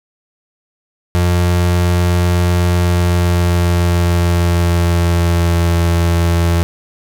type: tone with pitch glide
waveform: 35% pulse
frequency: 88 to 85.05 Hz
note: F2 to F2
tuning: +14 to -45 cents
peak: -9 dBFS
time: 1.15-6.63 s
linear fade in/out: 0 ms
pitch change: -59 cents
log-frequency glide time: 2.73-5.81 s
effects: 7-bit